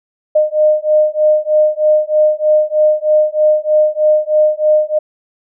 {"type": "beating tone pair", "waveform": "sine", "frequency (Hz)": [610, 613.2], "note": ["D#5", "D#5"], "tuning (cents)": [-34, -25], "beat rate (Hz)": 3.2, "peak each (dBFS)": -12, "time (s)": [0.35, 4.99], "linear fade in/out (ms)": 10, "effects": []}